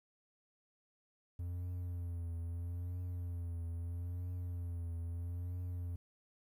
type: tone with vibrato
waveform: triangle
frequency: 86.7 Hz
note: F2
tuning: 12 cents flat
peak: -36 dBFS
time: 1.39-5.96 s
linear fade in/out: 5 ms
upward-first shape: triangle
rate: 0.77 Hz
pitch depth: 59 cents each way
effects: 12-bit